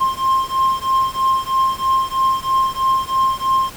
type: beating tone pair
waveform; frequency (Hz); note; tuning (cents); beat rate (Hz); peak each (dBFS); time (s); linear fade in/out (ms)
triangle; 1057 / 1060.1; C6 / C6; +17 / +22; 3.1; -16; 0-3.71; 20
effects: pink hiss -36 dBFS RMS until 3.76 s